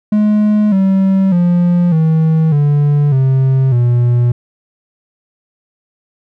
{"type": "tone with pitch steps", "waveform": "triangle", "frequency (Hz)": [210.8, 192.19, 175.22, 159.76, 145.65, 132.8, 121.07], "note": ["G#3", "G3", "F3", "D#3", "D3", "C3", "B2"], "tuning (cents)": [26, -34, 6, 46, -14, 26, -34], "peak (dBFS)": -6, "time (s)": [0.12, 4.32], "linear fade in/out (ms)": 5, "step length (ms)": 600, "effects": []}